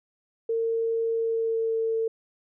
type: tone with pitch glide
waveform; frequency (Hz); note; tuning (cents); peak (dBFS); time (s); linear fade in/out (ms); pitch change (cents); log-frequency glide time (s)
sine; 455.4 to 449.6; A#4 to A4; -40 to +37; -23; 0.49-2.08; 5; -23; 1.15-1.79
effects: none